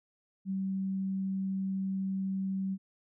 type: tone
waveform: sine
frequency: 192 Hz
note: G3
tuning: 36 cents flat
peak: -30 dBFS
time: 0.45-2.78 s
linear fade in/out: 50 ms
effects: none